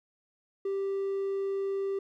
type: tone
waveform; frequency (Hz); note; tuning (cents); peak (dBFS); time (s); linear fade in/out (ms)
triangle; 392; G4; 0; -26; 0.65-1.99; 5
effects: tanh soft clip ceiling -22 dBFS